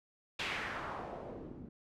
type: noise with low-pass filter sweep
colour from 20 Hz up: white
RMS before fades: -42 dBFS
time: 0.39-1.69 s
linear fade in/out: 5 ms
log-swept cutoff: 3100 to 220 Hz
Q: 1.8
effects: none